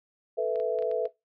sine chord, A suspended second, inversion none, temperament equal, 440 / 493.9 / 659.3 Hz, A4 / B4 / E5, 0 / 0 / 0 cents, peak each -29 dBFS, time 0.37-1.08 s, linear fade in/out 20 ms
clicks, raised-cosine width 0.3 ms, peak -33 dBFS, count 6, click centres 0.558 / 0.6 / 0.788 / 0.824 / 0.914 / 1.055 s
effects noise-tail reverb RT60 0.2 s tail -20 dB re dry

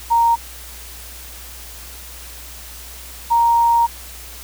sine tone pair in turn, 930 / 933.8 Hz, A#5 / A#5, -4 / +3 cents, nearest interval unison, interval 7 cents, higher second, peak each -11 dBFS, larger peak neither, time 0.1-0.36 / 3.3-3.87 s, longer second, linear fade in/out 20 ms, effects added 60 Hz sine -38 dBFS peak until 4.43 s + white hiss -37 dBFS RMS until 4.43 s

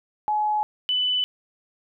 sine tone pair in turn, 847 / 2994 Hz, G#5 / F#7, +34 / +20 cents, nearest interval octave + minor seventh, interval 2186 cents, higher second, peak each -20 dBFS, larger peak neither, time 0.28-0.63 / 0.89-1.24 s, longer neither, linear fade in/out 0 ms, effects none

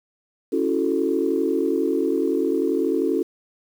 sine chord, F# minor seventh, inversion second, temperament equal, 277.2 / 329.6 / 370 / 440 Hz, C#4 / E4 / F#4 / A4, 0 / 0 / 0 / 0 cents, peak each -24 dBFS, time 0.52-3.23 s, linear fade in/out 10 ms, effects tanh soft clip ceiling -8 dBFS + 8-bit

